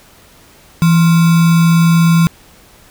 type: tone with sample-and-hold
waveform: sine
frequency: 167 Hz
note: E3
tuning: 23 cents sharp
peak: -6 dBFS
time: 0.82-2.27 s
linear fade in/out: 0 ms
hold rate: 1225 Hz
effects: pink hiss -44 dBFS RMS until 2.9 s